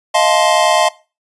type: chord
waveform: square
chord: F dominant seventh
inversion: third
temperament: just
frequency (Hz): 628.6 / 698.5 / 873.1 / 1047.7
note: Eb5 / F5 / A5 / C6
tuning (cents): +18 / 0 / -14 / +2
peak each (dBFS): -16 / -16 / -17 / -18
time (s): 0.14-0.89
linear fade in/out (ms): 10
effects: noise-tail reverb RT60 0.3 s tail -19 dB re dry + resampled to 24000 Hz